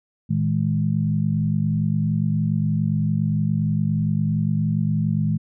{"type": "tone cluster", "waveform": "sine", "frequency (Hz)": [112.6, 159.7, 209.9], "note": ["A2", "D#3", "G#3"], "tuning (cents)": [40, 45, 19], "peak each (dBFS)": [-24, -21, -24], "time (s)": [0.29, 5.38], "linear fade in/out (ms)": 20, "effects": []}